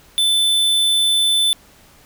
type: tone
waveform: square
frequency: 3520 Hz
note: A7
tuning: in tune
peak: -14 dBFS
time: 0.18-1.53 s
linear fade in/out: 0 ms
effects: pink hiss -49 dBFS RMS until 2.05 s